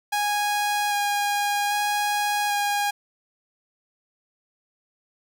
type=tone with vibrato; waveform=sawtooth; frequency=822 Hz; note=G#5; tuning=18 cents flat; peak=-18 dBFS; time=0.12-2.91 s; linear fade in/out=10 ms; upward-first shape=square; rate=0.63 Hz; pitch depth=9 cents each way; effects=none